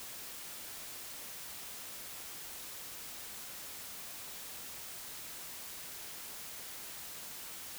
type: silence
effects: white hiss -46 dBFS RMS until 7.78 s